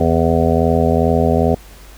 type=harmonic tone; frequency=82.41 Hz; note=E2; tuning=in tune; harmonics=1 / 2 / 3 / 5 / 6 / 7 / 8 / 9; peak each=-18 / -19 / -18 / -19 / -20 / -23 / -21 / -22 dBFS; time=0-1.55 s; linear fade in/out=5 ms; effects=added 50 Hz sine -38 dBFS peak until 1.97 s + pink hiss -43 dBFS RMS until 1.97 s